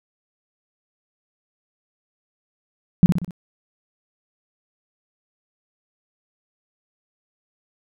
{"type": "tone with echo", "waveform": "sine", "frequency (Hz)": 175.6, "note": "F3", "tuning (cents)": 10, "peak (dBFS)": -6, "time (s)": [3.03, 3.06], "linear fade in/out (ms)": 0, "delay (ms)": 62, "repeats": 4, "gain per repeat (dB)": -6, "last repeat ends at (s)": 3.308, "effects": []}